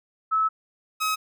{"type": "tone pair in turn", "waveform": ["sine", "sawtooth"], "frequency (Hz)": [1300, 1274], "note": ["E6", "D#6"], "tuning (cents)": [-24, 41], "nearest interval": "unison", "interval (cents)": 35, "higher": "first", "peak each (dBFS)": -19, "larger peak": "neither", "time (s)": [[0.31, 0.49], [1, 1.16]], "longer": "first", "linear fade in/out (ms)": 20, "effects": []}